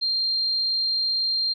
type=tone; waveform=sine; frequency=4186 Hz; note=C8; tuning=in tune; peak=-21 dBFS; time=0.01-1.54 s; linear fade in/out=20 ms; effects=none